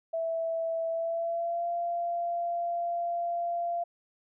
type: tone with pitch glide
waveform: sine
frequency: 658 to 689.1 Hz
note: E5 to F5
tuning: -3 to -23 cents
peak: -28 dBFS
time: 0.13-3.84 s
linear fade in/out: 10 ms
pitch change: +80 cents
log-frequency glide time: 0.89-1.68 s
effects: none